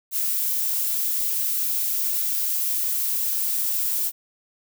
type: noise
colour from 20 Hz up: violet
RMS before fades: -24 dBFS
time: 0.11-4.12 s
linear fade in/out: 50 ms
effects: none